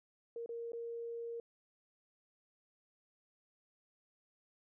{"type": "tone with dropouts", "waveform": "sine", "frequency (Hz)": 466.2, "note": "A#4", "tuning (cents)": 0, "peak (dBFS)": -40, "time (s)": [0.36, 1.4], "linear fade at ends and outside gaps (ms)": 2, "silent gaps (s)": [[0.461, 0.491], [0.72, 0.732]], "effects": []}